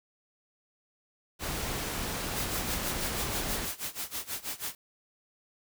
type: noise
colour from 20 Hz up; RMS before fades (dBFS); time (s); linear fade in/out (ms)
pink; -34; 1.39-3.69; 50
type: noise with tremolo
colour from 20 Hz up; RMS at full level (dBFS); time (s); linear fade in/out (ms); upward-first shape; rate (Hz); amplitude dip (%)
white; -34; 2.36-4.75; 2; sine; 6.2; 90
effects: none